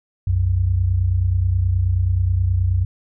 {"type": "tone pair together", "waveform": "sine", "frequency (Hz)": [63.2, 92.6], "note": ["B1", "F#2"], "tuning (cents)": [41, 2], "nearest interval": "perfect fifth", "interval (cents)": 661, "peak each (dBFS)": [-21, -16], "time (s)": [0.27, 2.85], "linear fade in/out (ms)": 5, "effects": []}